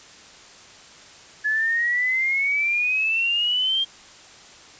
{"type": "exponential sweep", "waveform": "sine", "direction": "up", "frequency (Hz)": [1704, 3212], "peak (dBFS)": -19, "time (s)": [1.44, 3.85], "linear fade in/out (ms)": 20, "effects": ["white hiss -46 dBFS RMS until 4.79 s", "resampled to 16000 Hz"]}